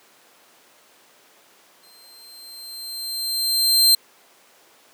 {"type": "tone with exponential growth", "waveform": "sawtooth", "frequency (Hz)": 4140, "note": "C8", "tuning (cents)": -19, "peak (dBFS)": -8, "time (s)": [1.83, 3.95], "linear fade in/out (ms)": 5, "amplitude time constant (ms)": 460, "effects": ["pink hiss -53 dBFS RMS until 4.93 s", "high-pass 400 Hz 12 dB/octave"]}